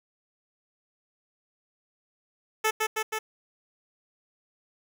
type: tone with echo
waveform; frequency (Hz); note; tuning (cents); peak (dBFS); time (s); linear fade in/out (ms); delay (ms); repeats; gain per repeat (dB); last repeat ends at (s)
10% pulse; 436.2; A4; -15; -14; 2.64-2.71; 10; 160; 3; -2; 3.19
effects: none